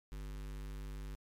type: tone with notch filter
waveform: square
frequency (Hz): 50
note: G1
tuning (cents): +35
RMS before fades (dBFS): -44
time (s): 0.12-1.15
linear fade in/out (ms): 0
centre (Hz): 670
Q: 1.4
effects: MP3 64 kbps